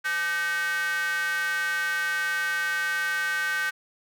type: tone with high-pass filter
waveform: square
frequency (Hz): 170.7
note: F3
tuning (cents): -39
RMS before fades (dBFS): -27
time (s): 0.04-3.71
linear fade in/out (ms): 20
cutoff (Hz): 1600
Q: 7.1
effects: none